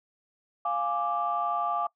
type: chord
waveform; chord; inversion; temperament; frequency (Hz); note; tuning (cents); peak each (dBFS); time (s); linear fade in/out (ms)
sine; D diminished; first; equal; 698.5 / 830.6 / 1174.7; F5 / Ab5 / D6; 0 / 0 / 0; -30 / -32 / -28; 0.65-1.87; 5
effects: noise-tail reverb RT60 0.1 s tail -22 dB re dry + tanh soft clip ceiling -17 dBFS